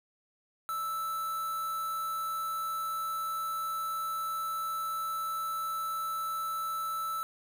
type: tone with quantisation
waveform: triangle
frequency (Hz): 1318.5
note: E6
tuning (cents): 0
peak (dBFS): -30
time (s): 0.69-7.23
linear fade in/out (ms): 0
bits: 7
effects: none